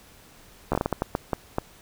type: slowing click train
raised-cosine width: 1 ms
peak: -9 dBFS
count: 11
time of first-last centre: 0.72-1.584 s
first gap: 13 ms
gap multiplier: 1.39
effects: pink hiss -52 dBFS RMS until 1.81 s